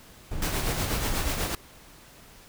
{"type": "noise", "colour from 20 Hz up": "brown", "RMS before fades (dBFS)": -31, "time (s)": [0.31, 1.3], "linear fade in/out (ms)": 5}
{"type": "noise with tremolo", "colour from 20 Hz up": "pink", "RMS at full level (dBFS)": -28, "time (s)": [0.42, 1.55], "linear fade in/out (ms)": 2, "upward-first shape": "sine", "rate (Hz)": 8.2, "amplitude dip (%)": 45}
{"effects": ["pink hiss -51 dBFS RMS until 2.48 s"]}